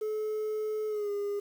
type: tone with pitch glide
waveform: sine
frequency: 430 to 407.3 Hz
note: A4 to G#4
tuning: -40 to -34 cents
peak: -27 dBFS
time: 0.01-1.4 s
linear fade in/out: 10 ms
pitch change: -94 cents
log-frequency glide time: 0.88-1.11 s
effects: tanh soft clip ceiling -29 dBFS + 9-bit